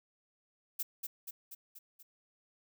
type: noise with echo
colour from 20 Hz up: violet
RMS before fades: -35 dBFS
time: 0.79-0.83 s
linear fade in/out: 10 ms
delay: 240 ms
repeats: 5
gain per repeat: -4 dB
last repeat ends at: 2.03 s
effects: none